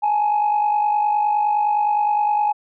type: tone pair together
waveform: sine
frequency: 835.3 / 885 Hz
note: G#5 / A5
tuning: +10 / +10 cents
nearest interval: minor second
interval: 100 cents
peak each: -15 / -23 dBFS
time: 0.02-2.53 s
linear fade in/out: 20 ms
effects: tanh soft clip ceiling -12 dBFS